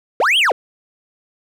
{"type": "linear two-way sweep", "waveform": "triangle", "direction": "up then down", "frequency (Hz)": [380, 3322, 380], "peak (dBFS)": -10, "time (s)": [0.2, 0.52], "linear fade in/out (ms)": 2, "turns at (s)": 0.38, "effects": []}